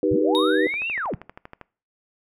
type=chord; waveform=sine; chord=Eb augmented; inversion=none; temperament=just; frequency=311.1 / 388.9 / 486.1 Hz; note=Eb4 / G4 / B4; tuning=0 / -14 / -28 cents; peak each=-22 dBFS; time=0.03-0.67 s; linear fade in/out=2 ms
type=linear two-way sweep; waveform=sine; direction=up then down; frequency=60 to 2798 to 60 Hz; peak=-24 dBFS; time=0.11-1.15 s; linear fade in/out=5 ms; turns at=0.89 s
type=tone with exponential decay; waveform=triangle; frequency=3729 Hz; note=A#7; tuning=in tune; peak=-20 dBFS; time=0.35-1.04 s; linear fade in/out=0 ms; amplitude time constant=150 ms
type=click train; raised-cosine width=0.5 ms; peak=-23 dBFS; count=12; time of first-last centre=0.74-1.613 s; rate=12.6 Hz
effects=noise-tail reverb RT60 0.4 s tail -23 dB re dry